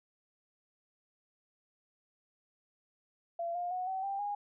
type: tone with pitch steps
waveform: sine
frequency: 681 / 706.6 / 733.3 / 760.9 / 789.5 / 819.3 Hz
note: F5 / F5 / F#5 / F#5 / G5 / G#5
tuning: -44 / +20 / -16 / +48 / +12 / -24 cents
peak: -33 dBFS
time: 3.39-4.35 s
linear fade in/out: 5 ms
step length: 160 ms
effects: none